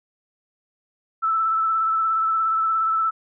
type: tone with vibrato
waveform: sine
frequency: 1318.5 Hz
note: E6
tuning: in tune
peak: -18 dBFS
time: 1.22-3.11 s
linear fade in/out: 20 ms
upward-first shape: sine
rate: 17 Hz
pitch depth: 22 cents each way
effects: none